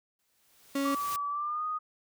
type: noise with exponential growth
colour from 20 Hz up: white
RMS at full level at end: -38 dBFS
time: 0.19-1.16 s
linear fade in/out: 1 ms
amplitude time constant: 210 ms
type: tone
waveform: 35% pulse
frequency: 277.2 Hz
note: C#4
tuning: in tune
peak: -26 dBFS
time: 0.75-0.95 s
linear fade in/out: 5 ms
type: tone with pitch glide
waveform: sine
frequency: 1151 to 1240.8 Hz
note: D6 to D#6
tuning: -35 to -5 cents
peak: -30 dBFS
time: 0.84-1.79 s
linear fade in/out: 20 ms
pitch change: +130 cents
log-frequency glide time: 1.29-1.65 s
effects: none